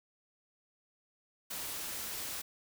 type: noise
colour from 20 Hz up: white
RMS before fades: -40 dBFS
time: 1.5-2.42 s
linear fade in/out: 10 ms
effects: none